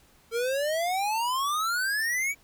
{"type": "exponential sweep", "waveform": "square", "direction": "up", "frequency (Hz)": [450.2, 2319], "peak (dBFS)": -26, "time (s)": [0.31, 2.35], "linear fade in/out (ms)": 50, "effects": ["pink hiss -60 dBFS RMS until 2.43 s"]}